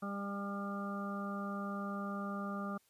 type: harmonic tone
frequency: 200 Hz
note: G3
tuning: 35 cents sharp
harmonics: 1 / 2 / 3 / 4 / 6 / 7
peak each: -39 / -50 / -47 / -51 / -43 / -50 dBFS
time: 0.02-2.78 s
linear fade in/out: 10 ms
effects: white hiss -72 dBFS RMS until 2.89 s + resampled to 32000 Hz